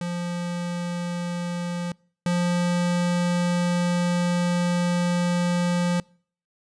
square tone pair in turn, 174.61 / 175.62 Hz, F3 / F3, 0 / +10 cents, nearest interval unison, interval 10 cents, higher second, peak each -27 / -21 dBFS, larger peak second, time 0.01-1.92 / 2.26-6 s, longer second, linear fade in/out 2 ms, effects noise-tail reverb RT60 0.5 s tail -26 dB re dry + resampled to 22050 Hz

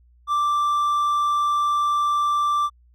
triangle tone with hard clipping, 1174.7 Hz, D6, in tune, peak -19 dBFS, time 0.27-2.7 s, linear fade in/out 50 ms, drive 6 dB, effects added 60 Hz sine -52 dBFS peak until 2.94 s

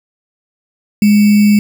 sine tone with sample-and-hold, 207.7 Hz, G#3, in tune, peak -5 dBFS, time 1.02-1.59 s, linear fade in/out 2 ms, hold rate 2450 Hz, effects none

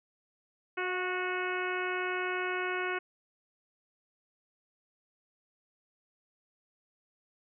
harmonic tone with a mistuned harmonic, 366.4 Hz, F#4, 17 cents flat, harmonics 1 / 2 / 3 / 4 / 5 / 6 / 7 / 8, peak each -35 / -41 / -39 / -36 / -42 / -40 / -41 / -49 dBFS, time 0.77-2.99 s, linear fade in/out 10 ms, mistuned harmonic 2, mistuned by -27 cents, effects none

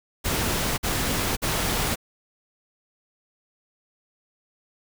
pink noise bursts, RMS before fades -25 dBFS, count 3, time 0.24-1.958 s, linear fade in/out 20 ms, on 540 ms, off 49 ms, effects none

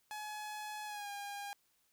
sawtooth tone with pitch glide, 847 to 809.2 Hz, G#5 to G#5, +34 to -45 cents, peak -38 dBFS, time 0.11-1.53 s, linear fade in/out 0 ms, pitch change -79 cents, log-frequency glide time 0.85-1.1 s, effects white hiss -75 dBFS RMS until 1.92 s

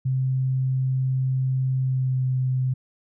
sine tone with pitch glide, 130.81 to 129.16 Hz, C3 to C3, 0 to -22 cents, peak -20 dBFS, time 0.05-2.74 s, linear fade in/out 10 ms, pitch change -22 cents, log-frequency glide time 1.8-2.25 s, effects none

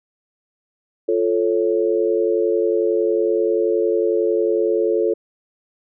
sine chord, F augmented, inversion none, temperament equal with one note detuned, 349.2 / 440 / 551.5 Hz, F4 / A4 / C#5, 0 / 0 / -9 cents, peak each -20 / -18 / -23 dBFS, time 1.08-5.14 s, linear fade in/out 10 ms, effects none

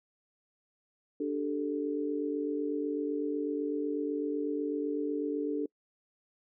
sine chord, D suspended fourth, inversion none, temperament equal, 293.7 / 392 / 440 Hz, D4 / G4 / A4, 0 / 0 / 0 cents, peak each -32 / -38 / -34 dBFS, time 1.2-5.66 s, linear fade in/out 5 ms, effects noise-tail reverb RT60 0.1 s tail -26 dB re dry

